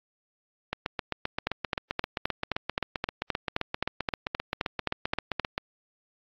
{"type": "two click trains", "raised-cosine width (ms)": 0.3, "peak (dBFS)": [-12, -10], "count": [38, 16], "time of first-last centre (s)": [[0.73, 5.579], [1.47, 5.397]], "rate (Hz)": [7.63, 3.82], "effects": ["low-pass 5000 Hz 12 dB/octave", "AAC 32 kbps"]}